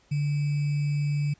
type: tone with sample-and-hold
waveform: sine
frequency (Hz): 145.5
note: D3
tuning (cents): -16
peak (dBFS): -23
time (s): 0.11-1.34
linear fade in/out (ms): 10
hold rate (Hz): 2450
effects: pink hiss -62 dBFS RMS until 1.39 s + resampled to 16000 Hz